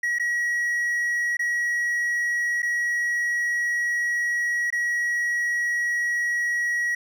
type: tone with dropouts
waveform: triangle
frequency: 1913 Hz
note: A#6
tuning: 44 cents sharp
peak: -20 dBFS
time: 0.03-6.95 s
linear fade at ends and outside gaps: 5 ms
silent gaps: 0.186-0.196 / 1.37-1.392 / 2.621-2.628 / 4.704-4.725 s
effects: none